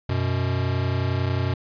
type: tone pair together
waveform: square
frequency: 92.97 / 124.1 Hz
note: F#2 / B2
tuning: +9 / +9 cents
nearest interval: perfect fourth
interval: 500 cents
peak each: -25 dBFS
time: 0.09-1.54 s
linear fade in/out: 5 ms
effects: resampled to 11025 Hz